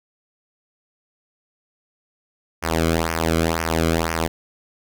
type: tone with flanger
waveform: sawtooth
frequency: 81.9 Hz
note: E2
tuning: 11 cents flat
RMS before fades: -21 dBFS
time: 2.62-4.28 s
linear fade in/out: 20 ms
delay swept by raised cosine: 0.25 to 1.13 ms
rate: 2 Hz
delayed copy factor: -0.85
effects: none